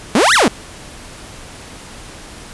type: exponential two-way sweep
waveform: sawtooth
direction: up then down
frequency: 190 to 2093 to 190 Hz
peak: -5 dBFS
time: 0.15-0.48 s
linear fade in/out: 2 ms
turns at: 0.34 s
effects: pink hiss -35 dBFS RMS until 2.53 s + resampled to 24000 Hz